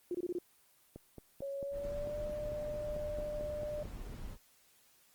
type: tone bursts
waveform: sine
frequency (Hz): 353.6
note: F4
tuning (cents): +22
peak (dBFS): -33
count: 5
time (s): 0.11-0.386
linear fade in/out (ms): 2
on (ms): 36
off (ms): 24
type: click train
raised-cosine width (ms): 2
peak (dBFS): -33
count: 14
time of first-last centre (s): 0.96-3.855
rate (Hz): 4.49
type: tone with pitch glide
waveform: sine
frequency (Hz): 554.4 to 597.6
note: C#5 to D5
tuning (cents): 0 to +30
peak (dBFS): -37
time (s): 1.42-3.83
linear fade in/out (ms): 2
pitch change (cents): +130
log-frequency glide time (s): 1.6-2.2
type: noise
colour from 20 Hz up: brown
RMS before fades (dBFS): -45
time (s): 1.71-4.38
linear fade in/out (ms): 50
effects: white hiss -67 dBFS RMS until 5.14 s + Opus 24 kbps